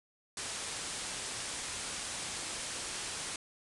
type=low-pass noise; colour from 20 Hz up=white; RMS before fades=-40 dBFS; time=0.37-3.36 s; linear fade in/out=2 ms; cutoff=10000 Hz; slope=96 dB/octave; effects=none